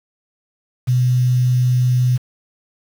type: tone with quantisation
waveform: sine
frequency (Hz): 125.3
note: B2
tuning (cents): +25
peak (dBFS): -12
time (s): 0.87-2.18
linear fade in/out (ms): 20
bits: 6
effects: none